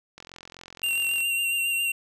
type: click train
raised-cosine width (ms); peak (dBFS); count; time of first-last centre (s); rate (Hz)
0.2; -25; 46; 0.18-1.205; 43.9
type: tone with vibrato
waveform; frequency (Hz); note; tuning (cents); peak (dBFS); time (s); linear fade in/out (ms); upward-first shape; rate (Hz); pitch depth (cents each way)
square; 2762; F7; -20; -24; 0.83-1.92; 5; sine; 7.3; 23
effects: none